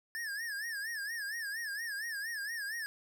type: tone with vibrato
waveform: square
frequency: 1736 Hz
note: A6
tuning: 24 cents flat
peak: -37 dBFS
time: 0.15-2.86 s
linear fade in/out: 0 ms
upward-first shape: sine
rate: 4.3 Hz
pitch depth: 140 cents each way
effects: none